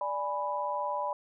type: chord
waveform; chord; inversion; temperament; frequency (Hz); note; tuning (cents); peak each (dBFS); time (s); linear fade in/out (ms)
sine; G# diminished; second; equal; 587.3 / 830.6 / 987.8; D5 / G#5 / B5; 0 / 0 / 0; -35 / -36 / -32; 0.01-1.13; 2
effects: none